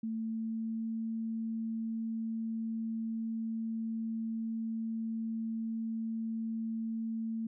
sine tone with pitch glide, 223.1 to 224.8 Hz, A3 to A3, +24 to +37 cents, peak -33 dBFS, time 0.03-7.47 s, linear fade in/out 5 ms, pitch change +13 cents, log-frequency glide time 0.17-0.98 s, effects none

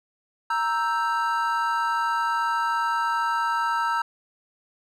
triangle chord, E diminished, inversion second, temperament equal, 932.3 / 1318.5 / 1568 Hz, Bb5 / E6 / G6, 0 / 0 / 0 cents, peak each -23 / -24 / -28 dBFS, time 0.5-4.02 s, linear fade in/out 5 ms, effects none

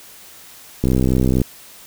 click train, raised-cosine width 3 ms, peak -4 dBFS, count 38, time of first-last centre 0.84-1.416 s, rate 64.2 Hz, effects white hiss -42 dBFS RMS until 1.86 s

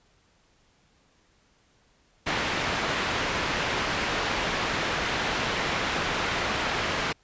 white low-pass noise, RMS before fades -28 dBFS, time 2.26-7.13 s, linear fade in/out 10 ms, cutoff 2400 Hz, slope 12 dB/octave, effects pink hiss -64 dBFS RMS until 7.23 s + resampled to 16000 Hz

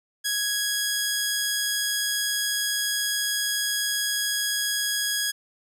10% pulse tone, 1661.2 Hz, G#6, in tune, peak -15 dBFS, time 0.24-5.32 s, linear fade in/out 20 ms, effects none

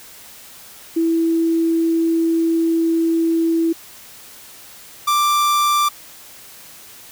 sine / 45% pulse tone pair in turn, 329.6 / 1178.3 Hz, E4 / D6, 0 / +5 cents, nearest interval octave + minor seventh, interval 2205 cents, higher second, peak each -14 dBFS, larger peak neither, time 0.96-3.73 / 5.07-5.89 s, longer first, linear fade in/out 10 ms, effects white hiss -41 dBFS RMS until 7.11 s

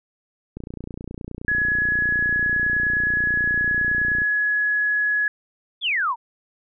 click train, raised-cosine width 3 ms, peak -20 dBFS, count 109, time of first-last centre 0.57-4.219 s, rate 29.6 Hz
sine tone, 1686 Hz, G#6, 26 cents sharp, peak -18 dBFS, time 1.48-5.28 s, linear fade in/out 2 ms
sine exponential sweep, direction down, 3597 to 880 Hz, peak -19 dBFS, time 5.81-6.16 s, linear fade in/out 50 ms
effects none

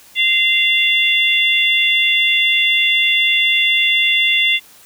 harmonic tone, 692 Hz, F5, 16 cents flat, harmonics 3 / 4 / 5, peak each -16 / -16 / -16 dBFS, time 0.15-4.6 s, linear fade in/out 50 ms, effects white hiss -45 dBFS RMS until 4.85 s

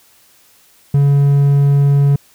triangle tone, 141.3 Hz, C#3, 34 cents sharp, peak -6 dBFS, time 0.94-2.16 s, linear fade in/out 5 ms, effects white hiss -50 dBFS RMS until 2.34 s

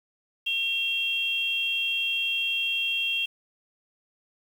sine tone pair together, 2732 / 3228 Hz, F7 / G#7, -39 / -50 cents, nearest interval minor third, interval 289 cents, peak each -27 dBFS, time 0.46-3.26 s, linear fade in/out 10 ms, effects 8-bit

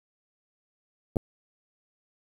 clicks, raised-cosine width 2 ms, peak -22 / -9 dBFS, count 2, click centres 1.159 / 1.168 s, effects 8-bit

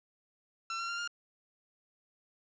sawtooth tone with pitch steps, 1349 / 1368.6 / 1388.5 / 1408.7 Hz, E6 / F6 / F6 / F6, +40 / -35 / -10 / +15 cents, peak -31 dBFS, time 0.7-1.076 s, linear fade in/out 2 ms, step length 94 ms, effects resampled to 16000 Hz + 10-bit

